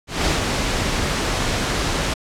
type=noise with ADSR envelope; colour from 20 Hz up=pink; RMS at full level=-18 dBFS; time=0.07-2.14 s; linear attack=190 ms; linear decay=130 ms; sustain=-3 dB; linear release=8 ms; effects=low-pass 7000 Hz 12 dB/octave